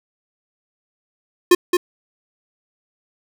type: tone with echo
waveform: square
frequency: 356.3 Hz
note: F4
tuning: 35 cents sharp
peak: -8 dBFS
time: 1.51-1.55 s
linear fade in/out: 5 ms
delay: 220 ms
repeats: 1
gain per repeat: -5 dB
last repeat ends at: 1.77 s
effects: none